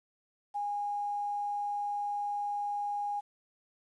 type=tone with quantisation; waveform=sine; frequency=820 Hz; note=G#5; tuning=22 cents flat; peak=-31 dBFS; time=0.54-3.21 s; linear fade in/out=20 ms; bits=10; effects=resampled to 24000 Hz